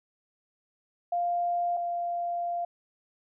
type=tone pair in turn; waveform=sine; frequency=698.5 / 694.5 Hz; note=F5 / F5; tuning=0 / -10 cents; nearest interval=unison; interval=10 cents; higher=first; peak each=-25 / -28 dBFS; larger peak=first; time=1.12-1.77 / 1.77-2.65 s; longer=second; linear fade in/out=5 ms; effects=none